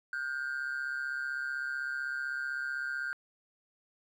triangle ring-modulated tone, 1500 Hz, F#6, 23 cents sharp, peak -27 dBFS, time 0.13-3.13 s, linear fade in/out 0 ms, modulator 67.9 Hz, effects tanh soft clip ceiling -27 dBFS

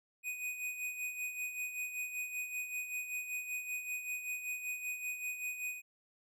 square tone with tremolo, 2489 Hz, D#7, in tune, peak -36 dBFS, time 0.23-5.82 s, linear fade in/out 50 ms, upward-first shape sine, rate 5.2 Hz, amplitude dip 60%, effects none

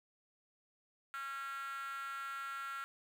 5% pulse tone with high-pass filter, 273.8 Hz, C#4, 21 cents flat, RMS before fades -43 dBFS, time 1.14-2.84 s, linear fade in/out 0 ms, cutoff 1400 Hz, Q 9.9, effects none

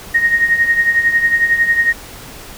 sine tone with tremolo, 1864.7 Hz, A#6, in tune, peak -7 dBFS, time 0.14-1.93 s, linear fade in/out 10 ms, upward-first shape triangle, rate 11 Hz, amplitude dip 75%, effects pink hiss -34 dBFS RMS until 2.57 s

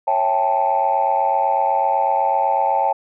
sine chord, A dominant seventh, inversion first, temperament just, 550 / 660 / 792 / 880 Hz, C#5 / E5 / G5 / A5, -14 / +2 / +18 / 0 cents, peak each -23 / -24 / -18 / -18 dBFS, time 0.07-2.93 s, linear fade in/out 10 ms, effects tanh soft clip ceiling -8 dBFS

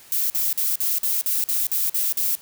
violet noise bursts, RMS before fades -22 dBFS, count 10, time 0.12-2.352 s, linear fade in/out 0 ms, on 180 ms, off 48 ms, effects white hiss -48 dBFS RMS until 2.41 s

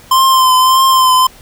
square tone with vibrato, 1040 Hz, C6, 11 cents flat, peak -7 dBFS, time 0.11-1.27 s, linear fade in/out 5 ms, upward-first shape triangle, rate 1.7 Hz, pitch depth 37 cents each way, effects pink hiss -40 dBFS RMS until 1.41 s

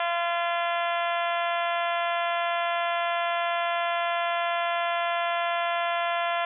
harmonic tone, 343 Hz, F4, 31 cents flat, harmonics 2 / 3 / 4 / 5 / 6 / 7 / 8 / 9 / 10, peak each -27 / -31 / -33 / -35 / -37 / -38 / -39 / -40 / -41 dBFS, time 0-6.45 s, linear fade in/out 2 ms, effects none

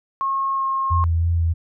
sine tone with pitch glide, 1084 to 1074.6 Hz, C#6 to C6, -39 to +46 cents, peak -19 dBFS, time 0.21-1.04 s, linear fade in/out 0 ms, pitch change -15 cents, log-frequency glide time 0.55-0.64 s
sine tone with vibrato, 83.9 Hz, E2, 31 cents sharp, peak -16 dBFS, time 0.9-1.54 s, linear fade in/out 20 ms, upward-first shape sine, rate 3.1 Hz, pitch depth 22 cents each way
effects none

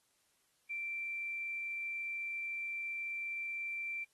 sine tone with quantisation, 2349 Hz, D7, in tune, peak -37 dBFS, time 0.69-4.05 s, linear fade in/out 20 ms, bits 11, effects white hiss -75 dBFS RMS until 4.13 s + AAC 32 kbps

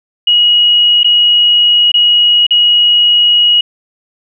sine tone with dropouts, 2900 Hz, F#7, 35 cents flat, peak -5 dBFS, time 0.27-3.61 s, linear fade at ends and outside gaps 5 ms, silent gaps 1.033-1.044 / 1.918-1.94 / 2.467-2.507 s, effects none

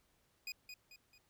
25% pulse tone with echo, 2474 Hz, D#7, 10 cents flat, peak -37 dBFS, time 0.47-0.52 s, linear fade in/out 2 ms, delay 220 ms, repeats 3, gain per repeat -7 dB, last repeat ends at 1.18 s, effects pink hiss -75 dBFS RMS until 1.29 s

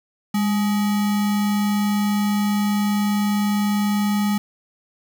sine tone with sample-and-hold, 204.8 Hz, G#3, 24 cents flat, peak -17 dBFS, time 0.34-4.38 s, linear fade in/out 5 ms, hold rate 1050 Hz, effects none

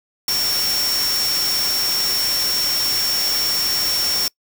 sine tone in noise, 5480 Hz, F8, 34 cents flat, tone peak -19 dBFS, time 0.28-4.28 s, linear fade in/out 2 ms, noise white, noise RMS -24 dBFS, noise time 0.28-4.28 s, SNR +2 dB, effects noise-tail reverb RT60 0.1 s tail -25 dB re dry

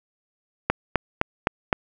click train, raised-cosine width 0.5 ms, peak -3 dBFS, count 5, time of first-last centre 0.7-1.728 s, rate 3.89 Hz, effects none

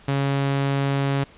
sawtooth tone, 138.59 Hz, C#3, in tune, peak -16 dBFS, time 0.08-1.24 s, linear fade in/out 5 ms, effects pink hiss -50 dBFS RMS until 1.37 s + resampled to 8000 Hz

